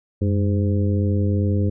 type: harmonic tone with a mistuned harmonic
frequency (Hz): 102.5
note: G#2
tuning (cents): -22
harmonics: 1 / 2 / 3 / 4 / 5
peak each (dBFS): -18 / -24 / -28 / -30 / -32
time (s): 0.21-1.7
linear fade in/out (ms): 10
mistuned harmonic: 1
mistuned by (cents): -130
effects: none